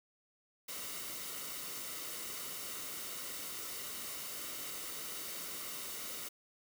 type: noise with comb filter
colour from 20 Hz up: white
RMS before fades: -43 dBFS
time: 0.68-6.29 s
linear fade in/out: 10 ms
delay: 1.2 ms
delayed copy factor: -0.5
effects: none